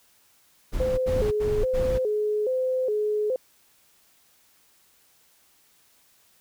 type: noise bursts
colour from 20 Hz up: brown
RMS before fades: -28 dBFS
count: 4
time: 0.72-1.991 s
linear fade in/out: 20 ms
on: 260 ms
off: 77 ms
type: tone with vibrato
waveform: sine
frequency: 466.2 Hz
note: A#4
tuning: in tune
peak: -22 dBFS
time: 0.8-3.36 s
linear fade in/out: 2 ms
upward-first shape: square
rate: 1.2 Hz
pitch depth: 170 cents each way
effects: white hiss -61 dBFS RMS until 6.4 s